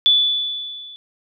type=tone with level ramp; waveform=sine; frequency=3465 Hz; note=A7; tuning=27 cents flat; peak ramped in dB=-9 to -36 dBFS; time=0.06-0.96 s; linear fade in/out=0 ms; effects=none